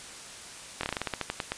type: slowing click train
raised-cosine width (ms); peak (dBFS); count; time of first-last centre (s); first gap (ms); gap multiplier
0.3; -13; 13; 0.81-1.52; 23; 1.16
effects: white hiss -44 dBFS RMS until 1.57 s + resampled to 22050 Hz